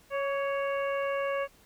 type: harmonic tone with a mistuned harmonic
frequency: 554.4 Hz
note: C#5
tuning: in tune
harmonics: 1 / 2 / 3 / 4 / 5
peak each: -29 / -35 / -39 / -41 / -43 dBFS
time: 0.1-1.48 s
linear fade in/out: 50 ms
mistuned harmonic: 2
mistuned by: +30 cents
effects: pink hiss -60 dBFS RMS until 1.65 s